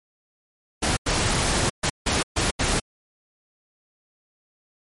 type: noise bursts at uneven times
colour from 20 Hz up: pink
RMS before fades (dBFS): -22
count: 6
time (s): 0.82-0.97 / 1.06-1.7 / 1.83-1.9 / 2.06-2.23 / 2.36-2.51 / 2.59-2.8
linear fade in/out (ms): 10
effects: MP3 48 kbps